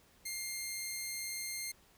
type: tone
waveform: 10% pulse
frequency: 2113 Hz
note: C7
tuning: 16 cents sharp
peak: -29 dBFS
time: 0.25-1.72 s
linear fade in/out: 10 ms
effects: pink hiss -65 dBFS RMS until 1.97 s